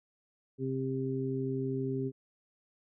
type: harmonic tone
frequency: 132.4 Hz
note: C3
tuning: 21 cents sharp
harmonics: 1 / 2 / 3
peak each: -35 / -35 / -35 dBFS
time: 0.58-2.12 s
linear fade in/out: 50 ms
effects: none